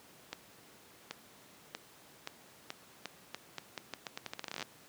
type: accelerating click train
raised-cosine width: 0.2 ms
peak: -21 dBFS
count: 25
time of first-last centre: 0.33-4.626 s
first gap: 780 ms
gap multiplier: 0.82
effects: pink hiss -58 dBFS RMS until 4.88 s + high-pass 150 Hz 12 dB/octave